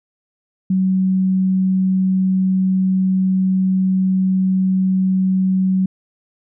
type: tone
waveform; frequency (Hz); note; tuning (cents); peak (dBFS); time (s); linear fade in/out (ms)
sine; 188.1; F#3; +29; -13; 0.7-5.86; 5
effects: none